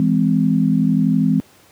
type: chord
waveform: sine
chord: E augmented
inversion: none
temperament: just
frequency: 164.81 / 206 / 257.5 Hz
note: E3 / G#3 / B#3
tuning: 0 / -14 / -28 cents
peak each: -17 dBFS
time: 0-1.4 s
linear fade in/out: 0 ms
effects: pink hiss -50 dBFS RMS until 1.71 s + high-pass 100 Hz 12 dB/octave